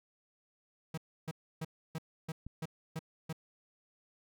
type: tone bursts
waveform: 45% pulse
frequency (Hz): 160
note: D#3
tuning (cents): +49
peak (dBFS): -36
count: 8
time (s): 0.94-3.328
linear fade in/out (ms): 5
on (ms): 36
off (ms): 300
type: click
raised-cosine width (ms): 5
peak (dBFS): -31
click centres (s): 2.466
effects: none